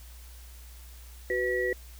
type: tone cluster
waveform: sine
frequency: 373.6 / 496.5 / 1930 Hz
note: F#4 / B4 / B6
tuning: +17 / +9 / -40 cents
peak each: -30 dBFS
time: 1.3-1.73 s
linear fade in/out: 2 ms
effects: added 60 Hz sine -45 dBFS peak until 1.99 s + white hiss -54 dBFS RMS until 1.99 s